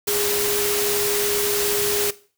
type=tone in noise; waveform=sine; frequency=411 Hz; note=G#4; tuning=18 cents flat; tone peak=-24 dBFS; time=0.07-2.11 s; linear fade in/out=10 ms; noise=white; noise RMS=-23 dBFS; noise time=0.07-2.11 s; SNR=-4 dB; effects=noise-tail reverb RT60 0.4 s tail -18 dB re dry

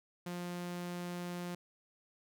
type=tone; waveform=sawtooth; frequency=176.2 Hz; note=F3; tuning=16 cents sharp; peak=-35 dBFS; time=0.26-1.55 s; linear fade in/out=5 ms; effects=none

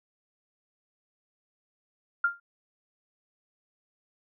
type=tone with exponential decay; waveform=sine; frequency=1396.9 Hz; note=F6; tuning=in tune; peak=-18 dBFS; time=2.24-2.4 s; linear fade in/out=5 ms; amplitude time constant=33 ms; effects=none

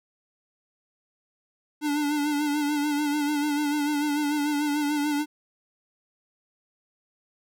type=tone with vibrato; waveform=square; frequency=294.1 Hz; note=D4; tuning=3 cents sharp; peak=-24 dBFS; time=1.81-5.26 s; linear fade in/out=50 ms; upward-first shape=sine; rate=6.8 Hz; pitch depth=44 cents each way; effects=none

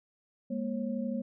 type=tone cluster; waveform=sine; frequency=205.8 / 237.9 / 542 Hz; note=G#3 / A#3 / C#5; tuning=-16 / +35 / -39 cents; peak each=-35 / -33 / -39 dBFS; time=0.5-1.22 s; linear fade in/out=10 ms; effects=none

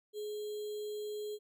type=tone with sample-and-hold; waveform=sine; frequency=420.9 Hz; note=G#4; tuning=23 cents sharp; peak=-37 dBFS; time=0.13-1.39 s; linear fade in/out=50 ms; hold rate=3675 Hz; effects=none

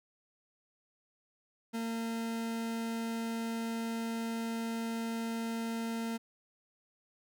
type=tone; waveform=40% pulse; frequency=228.3 Hz; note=A#3; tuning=36 cents flat; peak=-33 dBFS; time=1.73-6.18 s; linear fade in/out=20 ms; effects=none

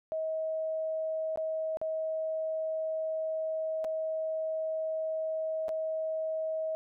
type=tone with dropouts; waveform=sine; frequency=636 Hz; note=D#5; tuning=38 cents sharp; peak=-30 dBFS; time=0.12-6.75 s; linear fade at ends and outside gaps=0 ms; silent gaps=1.359-1.374 / 1.771-1.815 / 3.843-3.847 / 5.683-5.691 s; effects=none

